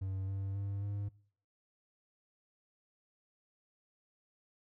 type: tone with pitch steps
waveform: triangle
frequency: 95.7 / 97.54 / 99.42 / 101.33 Hz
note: G2 / G2 / G2 / G#2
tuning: -41 / -8 / +25 / -42 cents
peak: -33 dBFS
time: 0.01-1.09 s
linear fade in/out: 10 ms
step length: 270 ms
effects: noise-tail reverb RT60 0.5 s tail -22 dB re dry